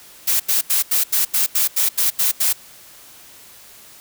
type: noise bursts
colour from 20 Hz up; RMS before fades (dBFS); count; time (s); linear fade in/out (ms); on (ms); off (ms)
blue; -17; 11; 0.27-2.53; 10; 130; 83
effects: white hiss -44 dBFS RMS until 4 s